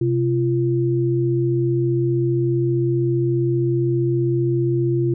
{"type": "tone pair together", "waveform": "sine", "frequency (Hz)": [128.89, 344.1], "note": ["C3", "F4"], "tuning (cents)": [-26, -26], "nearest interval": "octave + perfect fourth", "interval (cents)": 1700, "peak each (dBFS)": -19, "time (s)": [0.01, 5.14], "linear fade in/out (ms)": 5, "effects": []}